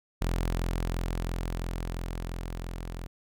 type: tone with level ramp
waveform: sawtooth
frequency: 42.95 Hz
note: F1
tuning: 28 cents flat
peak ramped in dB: -22 to -32 dBFS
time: 0.21-3.07 s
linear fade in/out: 10 ms
effects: none